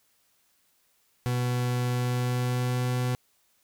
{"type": "tone with pitch glide", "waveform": "40% pulse", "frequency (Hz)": [123.47, 124.9], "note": ["B2", "B2"], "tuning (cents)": [0, 20], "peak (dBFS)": -24, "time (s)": [1.26, 3.15], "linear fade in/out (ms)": 0, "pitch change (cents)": 20, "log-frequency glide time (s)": [1.87, 2.87], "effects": ["white hiss -68 dBFS RMS until 3.63 s"]}